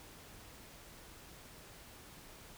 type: silence
effects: pink hiss -55 dBFS RMS until 2.57 s